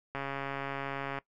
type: click train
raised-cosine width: 0.5 ms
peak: -21 dBFS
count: 144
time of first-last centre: 0.15-1.186 s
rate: 138 Hz
effects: noise-tail reverb RT60 0.1 s tail -20 dB re dry